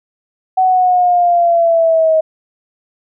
sine linear sweep, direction down, 752 to 631 Hz, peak -8 dBFS, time 0.57-2.21 s, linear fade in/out 10 ms, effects none

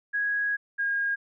sine tone pair in turn, 1657 / 1626.7 Hz, G#6 / G#6, -4 / -36 cents, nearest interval unison, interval 32 cents, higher first, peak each -24 dBFS, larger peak neither, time 0.13-0.57 / 0.78-1.16 s, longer first, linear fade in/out 20 ms, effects none

